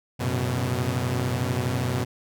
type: tone cluster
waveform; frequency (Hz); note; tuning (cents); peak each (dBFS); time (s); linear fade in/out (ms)
sawtooth; 92.9 / 113.3 / 124.7 / 137.6; F#2 / A#2 / B2 / C#3; +7 / -49 / +17 / -12; -26 / -29 / -22 / -29; 0.19-2.05; 20
effects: none